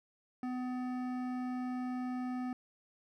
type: tone with hard clipping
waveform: sine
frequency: 251.5 Hz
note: B3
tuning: 32 cents sharp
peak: -37 dBFS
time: 0.43-2.53 s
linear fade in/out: 2 ms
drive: 13 dB
effects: none